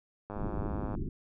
click train, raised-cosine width 1 ms, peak -26 dBFS, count 68, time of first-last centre 0.3-0.95 s, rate 103 Hz
pink low-pass noise, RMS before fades -35 dBFS, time 0.36-1.09 s, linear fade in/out 5 ms, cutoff 390 Hz, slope 96 dB/octave
effects none

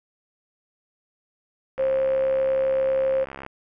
sine tone, 531 Hz, C5, 25 cents sharp, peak -19 dBFS, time 1.78-3.25 s, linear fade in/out 20 ms
click train, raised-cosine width 0.5 ms, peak -21 dBFS, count 115, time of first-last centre 1.78-3.464 s, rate 67.7 Hz
effects none

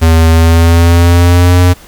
square tone with pitch glide, 81.5 to 89.39 Hz, E2 to F2, -19 to +41 cents, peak -4 dBFS, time 0.01-1.74 s, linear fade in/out 20 ms, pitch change +160 cents, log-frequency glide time 0.3-1.59 s, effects pink hiss -37 dBFS RMS until 1.87 s

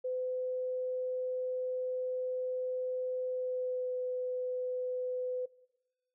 sine tone with pitch glide, 508 to 503.6 Hz, B4 to B4, +49 to +34 cents, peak -32 dBFS, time 0.04-5.46 s, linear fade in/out 10 ms, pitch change -15 cents, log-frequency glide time 3.27-3.94 s, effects noise-tail reverb RT60 1.0 s tail -21 dB re dry

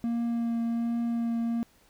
triangle tone with vibrato, 233.1 Hz, A#3, in tune, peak -24 dBFS, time 0.04-1.63 s, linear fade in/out 0 ms, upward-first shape triangle, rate 1.3 Hz, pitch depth 13 cents each way, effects pink hiss -62 dBFS RMS until 1.89 s

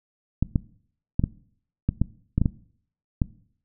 clicks, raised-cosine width 5 ms, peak -8 dBFS, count 10, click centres 0.426 / 0.558 / 1.195 / 1.239 / 1.89 / 2.016 / 2.38 / 2.416 / 2.458 / 3.218 s, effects noise-tail reverb RT60 0.6 s tail -20 dB re dry

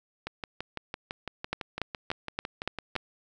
two click trains, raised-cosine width 0.3 ms, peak -18 / -13 dBFS, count 17 / 6, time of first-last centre 0.27-2.955 / 1.53-2.963 s, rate 5.96 / 3.49 Hz, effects none

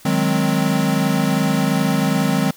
square chord, Ab dominant seventh, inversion second, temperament equal, 155.56 / 185 / 207.7 / 261.6 Hz, Eb3 / Gb3 / Ab3 / C4, 0 / 0 / 0 / 0 cents, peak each -22 dBFS, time 0.05-2.51 s, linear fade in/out 5 ms, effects white hiss -46 dBFS RMS until 2.56 s

